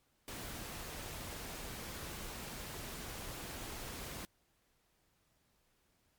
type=noise; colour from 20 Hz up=pink; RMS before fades=-45 dBFS; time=0.28-4.25 s; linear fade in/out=0 ms; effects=pink hiss -75 dBFS RMS until 6.18 s + MP3 96 kbps